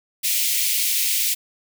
white high-pass noise, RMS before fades -21 dBFS, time 0.23-1.35 s, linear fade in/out 20 ms, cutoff 2100 Hz, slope 48 dB/octave, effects none

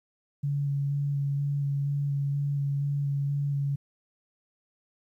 sine tone with vibrato, 141.5 Hz, C#3, 36 cents sharp, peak -25 dBFS, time 0.43-3.76 s, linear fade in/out 10 ms, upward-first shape square, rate 2.1 Hz, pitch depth 11 cents each way, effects 11-bit

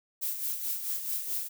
violet noise with tremolo, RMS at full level -31 dBFS, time 0.21-1.49 s, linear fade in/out 20 ms, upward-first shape sine, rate 4.6 Hz, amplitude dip 55%, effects none

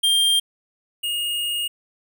square tone pair in turn, 3193 / 2854 Hz, G7 / F7, +31 / +37 cents, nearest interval major second, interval 194 cents, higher first, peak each -16 / -23 dBFS, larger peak first, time 0.03-0.4 / 1.03-1.68 s, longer second, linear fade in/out 10 ms, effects none

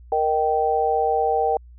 sine chord, Eb major, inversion second, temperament just, 466.7 / 622.3 / 777.8 Hz, Bb4 / Eb5 / G5, +2 / 0 / -14 cents, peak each -22 / -26 / -20 dBFS, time 0.12-1.57 s, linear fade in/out 2 ms, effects added 60 Hz sine -42 dBFS peak until 1.78 s

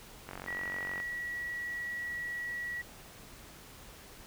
click train, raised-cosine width 0.5 ms, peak -26 dBFS, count 34, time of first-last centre 0.29-1.001 s, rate 46.4 Hz
sine tone, 1930 Hz, B6, 40 cents flat, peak -35 dBFS, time 0.47-2.82 s, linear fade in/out 10 ms
effects pink hiss -52 dBFS RMS until 4.26 s

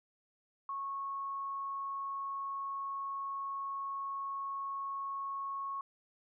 sine tone, 1100 Hz, C#6, 14 cents flat, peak -36 dBFS, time 0.69-5.81 s, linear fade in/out 2 ms, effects none

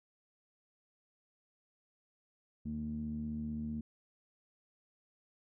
sawtooth tone with low-pass filter, 75.7 Hz, D#2, 47 cents flat, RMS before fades -39 dBFS, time 2.65-3.81 s, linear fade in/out 5 ms, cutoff 220 Hz, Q 10, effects none

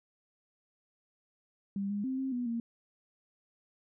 sine tone with pitch steps, 198.3 / 204.1 / 261.7 / 265.8 / 245.1 / 232.3 Hz, G3 / G#3 / C4 / C4 / B3 / A#3, +20 / -30 / 0 / +27 / -13 / -6 cents, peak -31 dBFS, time 1.76-2.6 s, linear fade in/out 2 ms, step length 140 ms, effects none

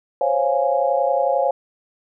sine chord, Db major seventh, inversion third, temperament equal, 523.3 / 554.4 / 698.5 / 830.6 Hz, C5 / Db5 / F5 / Ab5, 0 / 0 / 0 / 0 cents, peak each -22 / -20 / -22 / -23 dBFS, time 0.21-1.51 s, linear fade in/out 2 ms, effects none

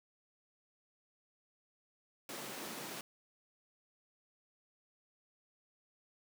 pink high-pass noise, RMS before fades -45 dBFS, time 2.29-3.01 s, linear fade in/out 2 ms, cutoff 180 Hz, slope 24 dB/octave, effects none

